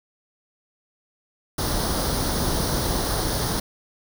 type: noise with comb filter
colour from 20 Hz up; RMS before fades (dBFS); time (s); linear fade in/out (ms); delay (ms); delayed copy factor
pink; -24; 1.58-3.6; 5; 0.2; +0.7
effects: none